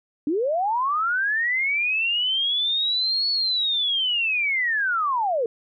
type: linear two-way sweep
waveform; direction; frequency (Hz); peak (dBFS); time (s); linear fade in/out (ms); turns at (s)
sine; up then down; 274.9 to 4435 to 435.6; -20; 0.27-5.46; 2; 3.3
effects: none